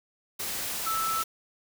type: tone in noise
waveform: sine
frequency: 1317 Hz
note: E6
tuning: 2 cents flat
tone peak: -27 dBFS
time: 0.86-1.23 s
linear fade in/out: 10 ms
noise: white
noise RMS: -33 dBFS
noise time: 0.39-1.24 s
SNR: +3 dB
effects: none